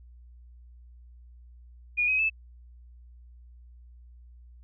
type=tone with pitch steps; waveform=sine; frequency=2442 / 2530 / 2620 Hz; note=D#7 / D#7 / E7; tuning=-33 / +28 / -11 cents; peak=-22 dBFS; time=1.97-2.3 s; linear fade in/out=20 ms; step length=110 ms; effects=added 60 Hz sine -48 dBFS peak until 4.63 s